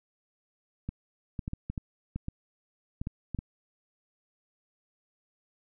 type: clicks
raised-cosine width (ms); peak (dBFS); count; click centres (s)
5; -21; 12; 0.89 / 1.392 / 1.479 / 1.534 / 1.7 / 1.778 / 2.16 / 2.284 / 3.015 / 3.071 / 3.347 / 3.389
effects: none